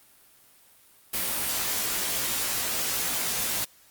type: noise with comb filter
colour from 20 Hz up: white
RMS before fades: -28 dBFS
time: 1.13-3.65 s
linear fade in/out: 10 ms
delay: 17 ms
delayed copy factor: +1
effects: white hiss -57 dBFS RMS until 3.9 s + Opus 32 kbps